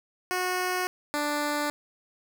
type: tone pair in turn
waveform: 10% pulse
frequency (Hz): 365.2 / 294.4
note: F#4 / D4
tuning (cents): -23 / +4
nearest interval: major third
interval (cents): 373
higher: first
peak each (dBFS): -18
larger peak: neither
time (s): 0.31-0.87 / 1.14-1.7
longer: neither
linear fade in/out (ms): 0
effects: none